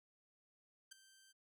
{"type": "tone with ADSR envelope", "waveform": "10% pulse", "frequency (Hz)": 1562, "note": "G6", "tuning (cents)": -7, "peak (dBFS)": -40, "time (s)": [0.91, 1.33], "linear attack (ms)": 12, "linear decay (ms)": 7, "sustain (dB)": -16, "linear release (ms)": 22, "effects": []}